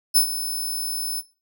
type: tone with ADSR envelope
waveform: 10% pulse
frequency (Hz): 5260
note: E8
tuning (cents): -5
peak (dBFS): -6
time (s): 0.14-1.22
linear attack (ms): 27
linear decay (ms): 93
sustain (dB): -13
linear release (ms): 31
effects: noise-tail reverb RT60 0.3 s tail -17 dB re dry